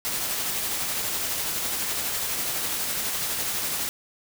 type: noise with tremolo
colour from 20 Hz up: white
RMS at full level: -27 dBFS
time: 0.05-3.89 s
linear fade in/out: 0 ms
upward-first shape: sine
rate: 12 Hz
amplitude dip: 25%
effects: none